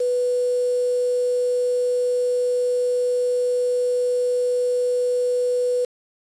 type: tone with quantisation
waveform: sine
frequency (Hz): 493.9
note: B4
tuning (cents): 0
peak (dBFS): -18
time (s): 0-5.85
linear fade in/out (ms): 5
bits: 6
effects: resampled to 22050 Hz

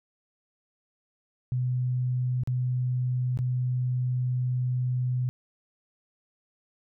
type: tone with dropouts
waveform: sine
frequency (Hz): 125.7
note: B2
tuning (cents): +31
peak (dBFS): -24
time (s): 1.52-5.29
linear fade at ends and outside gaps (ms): 0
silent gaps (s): 2.435-2.474 / 3.374-3.389
effects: none

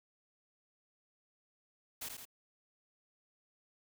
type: noise with echo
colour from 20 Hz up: white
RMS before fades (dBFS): -42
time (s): 2.01-2.09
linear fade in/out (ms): 10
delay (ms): 82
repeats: 2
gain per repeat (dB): -4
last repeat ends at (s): 2.254
effects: none

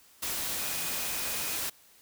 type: tone in noise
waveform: sine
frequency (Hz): 2489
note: D#7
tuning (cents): 0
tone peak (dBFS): -44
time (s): 0.59-1.57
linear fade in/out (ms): 10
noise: white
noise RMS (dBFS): -33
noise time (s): 0.22-1.7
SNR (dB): -14
effects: white hiss -59 dBFS RMS until 2.01 s

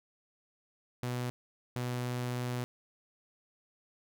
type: tone bursts at uneven times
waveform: sawtooth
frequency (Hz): 123.47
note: B2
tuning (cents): 0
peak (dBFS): -29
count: 2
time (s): 1.03-1.3 / 1.76-2.64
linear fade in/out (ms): 0
effects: none

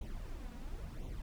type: noise with flanger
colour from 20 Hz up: brown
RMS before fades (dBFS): -43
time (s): 0.01-1.22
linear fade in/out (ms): 5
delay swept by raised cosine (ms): 0.3 to 4.2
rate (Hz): 0.96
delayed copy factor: +0.65
effects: none

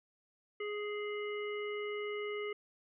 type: harmonic tone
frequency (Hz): 416.6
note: G#4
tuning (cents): +5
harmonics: 1 / 3 / 5 / 7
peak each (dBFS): -37 / -47 / -44 / -50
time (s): 0.6-2.53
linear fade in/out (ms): 5
effects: none

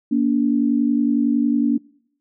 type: tone pair together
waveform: sine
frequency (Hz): 236.2 / 287.1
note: A#3 / D4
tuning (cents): +23 / -39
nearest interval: minor third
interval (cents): 338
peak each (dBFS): -18 / -18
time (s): 0.11-1.78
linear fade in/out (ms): 10
effects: noise-tail reverb RT60 0.7 s tail -24 dB re dry

